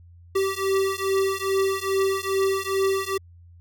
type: beating tone pair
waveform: square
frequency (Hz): 386.4 / 388.8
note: G4 / G4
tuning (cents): -25 / -14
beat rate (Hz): 2.4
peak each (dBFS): -25 / -25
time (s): 0.35-3.18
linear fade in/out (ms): 10
effects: added 86 Hz sine -46 dBFS peak until 3.6 s